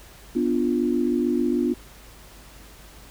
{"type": "chord", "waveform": "sine", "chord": "B diminished", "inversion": "none", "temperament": "equal", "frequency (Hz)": [246.9, 293.7, 349.2], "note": ["B3", "D4", "F4"], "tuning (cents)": [0, 0, 0], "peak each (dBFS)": [-23, -25, -24], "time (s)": [0.35, 1.74], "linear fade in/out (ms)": 10, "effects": ["added 50 Hz sine -48 dBFS peak until 3.1 s", "pink hiss -48 dBFS RMS until 3.1 s"]}